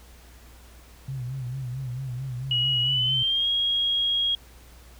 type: tone with vibrato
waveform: sine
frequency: 128.6 Hz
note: C3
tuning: 30 cents flat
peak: -29 dBFS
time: 1.08-3.23 s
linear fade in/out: 5 ms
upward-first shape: sine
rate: 4.5 Hz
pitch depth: 94 cents each way
type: tone with pitch glide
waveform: sine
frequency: 2907 to 3282 Hz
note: F#7 to G#7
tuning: -31 to -21 cents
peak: -21 dBFS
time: 2.51-4.35 s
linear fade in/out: 2 ms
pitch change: +210 cents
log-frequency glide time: 2.82-3.48 s
effects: added 60 Hz sine -48 dBFS peak until 4.99 s + pink hiss -53 dBFS RMS until 4.99 s